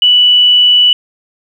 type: tone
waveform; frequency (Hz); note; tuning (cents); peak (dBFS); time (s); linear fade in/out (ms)
sine; 2960; F#7; 0; -4; 0.02-0.93; 2
effects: 7-bit